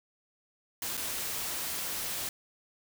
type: noise with dropouts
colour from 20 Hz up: white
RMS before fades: -35 dBFS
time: 0.82-2.29 s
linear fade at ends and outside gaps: 2 ms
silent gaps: 0.97-0.975 s
effects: none